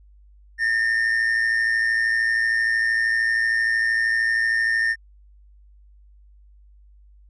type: tone with amplitude modulation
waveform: triangle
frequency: 1816 Hz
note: A#6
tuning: 46 cents flat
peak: -14 dBFS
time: 0.58-4.96 s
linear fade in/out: 50 ms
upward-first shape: sine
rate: 113 Hz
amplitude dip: 55%
effects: added 50 Hz sine -48 dBFS peak until 7.29 s + resampled to 22050 Hz